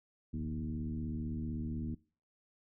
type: tone with frequency modulation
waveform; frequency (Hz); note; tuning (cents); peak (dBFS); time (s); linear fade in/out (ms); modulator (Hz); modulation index
sine; 160.4; E3; -47; -35; 0.33-1.95; 10; 75.8; 1.6
effects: noise-tail reverb RT60 0.4 s tail -22 dB re dry